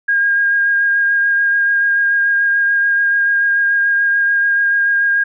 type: tone with vibrato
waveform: sine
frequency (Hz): 1621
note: G#6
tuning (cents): -42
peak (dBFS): -11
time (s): 0.08-5.24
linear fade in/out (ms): 10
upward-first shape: sine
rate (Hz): 6.9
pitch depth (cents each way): 12
effects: none